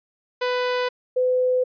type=tone pair in turn; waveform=sawtooth / sine; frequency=497.5 / 505.6 Hz; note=B4 / B4; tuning=+13 / +41 cents; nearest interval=unison; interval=28 cents; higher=second; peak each=-17 dBFS; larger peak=neither; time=0.41-0.89 / 1.16-1.64 s; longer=neither; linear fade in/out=10 ms; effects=resampled to 11025 Hz